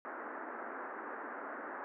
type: band-pass noise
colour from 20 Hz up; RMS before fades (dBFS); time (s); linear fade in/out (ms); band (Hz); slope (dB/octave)
white; -44; 0.05-1.84; 0; 240 to 1700; 48
effects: none